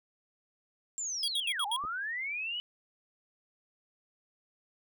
sine linear two-way sweep, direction down then up, 7459 to 777 to 2995 Hz, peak -33 dBFS, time 0.98-2.6 s, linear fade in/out 0 ms, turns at 1.66 s
square tone bursts, 3301 Hz, G#7, 11 cents flat, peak -30 dBFS, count 5, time 1.23-1.764 s, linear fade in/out 2 ms, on 50 ms, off 71 ms
clicks, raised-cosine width 2 ms, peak -36 dBFS, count 2, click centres 1.839 / 1.85 s
effects none

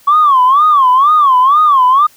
sine tone with vibrato, 1114 Hz, C#6, 8 cents sharp, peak -4 dBFS, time 0.07-2.07 s, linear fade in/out 10 ms, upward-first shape sine, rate 2.1 Hz, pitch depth 190 cents each way, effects tanh soft clip ceiling -1 dBFS + white hiss -46 dBFS RMS until 2.16 s

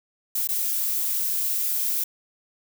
violet noise with dropouts, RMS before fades -25 dBFS, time 0.35-2.04 s, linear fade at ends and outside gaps 5 ms, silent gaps 0.474-0.488 s, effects none

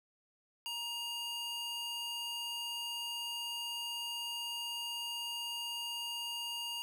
square tone with high-pass filter, 944 Hz, A#5, 22 cents sharp, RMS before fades -40 dBFS, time 0.66-6.82 s, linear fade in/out 0 ms, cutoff 2100 Hz, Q 4.1, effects none

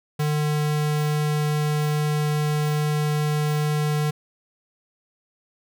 square tone, 150.2 Hz, D3, 39 cents sharp, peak -21 dBFS, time 0.19-4.11 s, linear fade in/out 10 ms, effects none

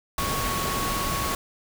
sine tone in noise, 1108.7 Hz, C#6, in tune, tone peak -29 dBFS, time 0.18-1.35 s, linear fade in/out 2 ms, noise pink, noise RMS -28 dBFS, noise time 0.18-1.35 s, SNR -4 dB, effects none

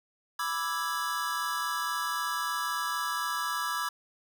square chord, E dominant seventh, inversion second, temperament equal, 987.8 / 1174.7 / 1318.5 / 1661.2 Hz, B5 / D6 / E6 / G#6, 0 / 0 / 0 / 0 cents, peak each -37 / -35 / -36 / -36 dBFS, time 0.39-3.89 s, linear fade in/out 5 ms, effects none

